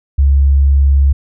sine tone, 69.3 Hz, C#2, in tune, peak -6 dBFS, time 0.18-1.13 s, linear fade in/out 10 ms, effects none

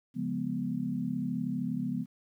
sine chord, C# dominant seventh, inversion none, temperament equal, 138.59 / 174.61 / 207.7 / 246.9 Hz, C#3 / E#3 / G#3 / B3, 0 / 0 / 0 / 0 cents, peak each -39 / -36 / -36 / -33 dBFS, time 0.14-2.06 s, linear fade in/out 50 ms, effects 11-bit

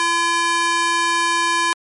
square tone with high-pass filter, 339.8 Hz, F4, 47 cents flat, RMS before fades -18 dBFS, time 0-1.73 s, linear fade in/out 0 ms, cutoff 1100 Hz, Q 1.3, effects MP3 48 kbps

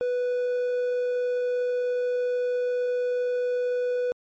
triangle tone, 493.9 Hz, B4, in tune, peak -21 dBFS, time 0.01-4.12 s, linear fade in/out 0 ms, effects MP3 32 kbps

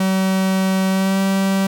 45% pulse tone with pitch glide, 190 to 193.66 Hz, F#3 to G3, +46 to -21 cents, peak -15 dBFS, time 0-1.67 s, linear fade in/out 5 ms, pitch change +33 cents, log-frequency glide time 0.89-1.2 s, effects none

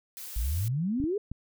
blue noise, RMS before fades -41 dBFS, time 0.17-0.68 s, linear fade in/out 0 ms
sine exponential sweep, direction up, 50.3 to 433.6 Hz, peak -26 dBFS, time 0.36-1.18 s, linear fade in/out 5 ms
clicks, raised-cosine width 5 ms, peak -24 dBFS, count 3, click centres 1.001 / 1.04 / 1.316 s
effects none

